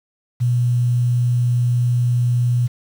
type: tone with quantisation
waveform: sine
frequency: 121.7 Hz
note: B2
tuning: 25 cents flat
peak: -14 dBFS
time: 0.4-2.68 s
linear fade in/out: 20 ms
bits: 7
effects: none